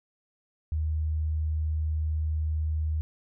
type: tone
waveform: sine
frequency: 77.78 Hz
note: D#2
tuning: in tune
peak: -25 dBFS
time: 0.72-3.01 s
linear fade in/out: 0 ms
effects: none